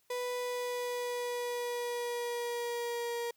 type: tone with pitch glide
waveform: 35% pulse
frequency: 493.9 to 472.1 Hz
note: B4 to A#4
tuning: 0 to +22 cents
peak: -32 dBFS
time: 0.1-3.31 s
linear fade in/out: 5 ms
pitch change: -78 cents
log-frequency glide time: 0.38-3.16 s
effects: white hiss -72 dBFS RMS until 3.36 s